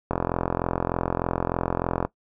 click train, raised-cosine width 1 ms, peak -9 dBFS, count 85, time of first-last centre 0.11-2.05 s, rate 43.3 Hz, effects noise-tail reverb RT60 0.1 s tail -18 dB re dry

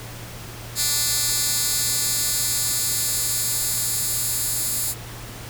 10% pulse tone with high-pass filter sweep, 293.7 Hz, D4, in tune, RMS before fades -23 dBFS, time 0.75-4.95 s, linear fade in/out 50 ms, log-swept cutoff 5700 to 9000 Hz, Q 0.91, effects added 116 Hz sine -38 dBFS peak until 5.49 s + pink hiss -38 dBFS RMS until 5.49 s

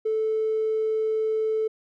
triangle tone with tanh clipping, 438 Hz, A4, 8 cents flat, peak -21 dBFS, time 0.05-1.68 s, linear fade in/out 10 ms, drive 1 dB, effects none

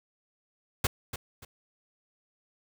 pink noise with echo, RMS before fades -25 dBFS, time 0.84-0.87 s, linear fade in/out 5 ms, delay 290 ms, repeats 2, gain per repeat -11 dB, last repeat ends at 1.45 s, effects none

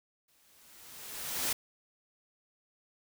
white noise with exponential growth, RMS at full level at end -30 dBFS, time 0.28-1.53 s, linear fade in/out 5 ms, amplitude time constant 270 ms, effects none

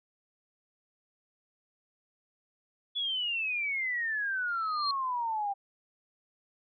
sine exponential sweep, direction down, 3438 to 784 Hz, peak -29 dBFS, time 2.95-5.54 s, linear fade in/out 20 ms
sine tone with exponential growth, 4205 Hz, C8, 8 cents sharp, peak -27 dBFS, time 4.48-4.91 s, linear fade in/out 2 ms, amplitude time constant 93 ms
effects none

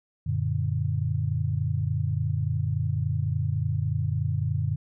sine chord, Gb augmented, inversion none, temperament equal with one note detuned, 93.03 / 116.54 / 146.83 Hz, Gb2 / Bb2 / D3, +10 / 0 / 0 cents, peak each -28 dBFS, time 0.26-4.76 s, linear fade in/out 10 ms, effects none

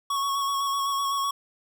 square tone with vibrato, 1108.7 Hz, C#6, in tune, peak -25 dBFS, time 0.1-1.31 s, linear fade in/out 5 ms, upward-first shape square, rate 7.9 Hz, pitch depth 19 cents each way, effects none

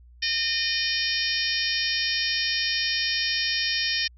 harmonic tone, 611 Hz, D#5, 32 cents flat, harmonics 3 / 4 / 5 / 6 / 7 / 8 / 9, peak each -30 / -31 / -31 / -33 / -33 / -31 / -29 dBFS, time 0.22-4.08 s, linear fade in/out 10 ms, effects added 60 Hz sine -48 dBFS peak until 4.17 s

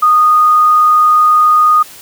sine tone, 1234 Hz, D#6, 15 cents flat, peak -5 dBFS, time 0.02-1.83 s, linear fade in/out 10 ms, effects white hiss -35 dBFS RMS until 2.01 s

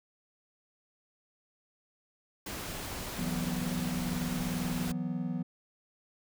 pink noise, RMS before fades -39 dBFS, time 2.46-4.92 s, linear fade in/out 5 ms
triangle chord, E suspended second, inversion none, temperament equal, 164.81 / 185 / 246.9 Hz, E3 / F#3 / B3, 0 / 0 / 0 cents, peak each -34 dBFS, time 3.18-5.43 s, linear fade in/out 10 ms
effects none

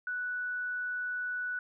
sine tone, 1480 Hz, F#6, in tune, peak -32 dBFS, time 0.07-1.59 s, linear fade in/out 2 ms, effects none

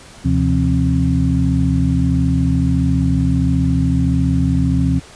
sine tone cluster, 74.8 / 128.6 / 170.1 / 264.7 Hz, D2 / C3 / F3 / C4, +32 / -30 / -45 / +20 cents, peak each -18 dBFS, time 0.24-5 s, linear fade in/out 20 ms, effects pink hiss -40 dBFS RMS until 5.15 s + resampled to 22050 Hz

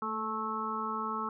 harmonic tone with a mistuned harmonic, 218.2 Hz, A3, 14 cents flat, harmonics 1 / 2 / 4 / 5 / 6, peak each -40 / -42 / -41 / -36 / -36 dBFS, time 0.02-1.29 s, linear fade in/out 2 ms, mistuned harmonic 1, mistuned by +29 cents, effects none

